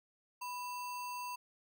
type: tone with sample-and-hold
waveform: sine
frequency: 987.8 Hz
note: B5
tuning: in tune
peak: -39 dBFS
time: 0.41-1.36 s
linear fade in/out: 10 ms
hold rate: 3675 Hz
effects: none